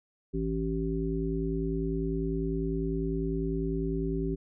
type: harmonic tone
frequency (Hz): 55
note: A1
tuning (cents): 0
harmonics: 1 / 3 / 5 / 7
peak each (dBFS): -33 / -33 / -34 / -33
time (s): 0.33-4.36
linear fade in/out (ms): 20
effects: none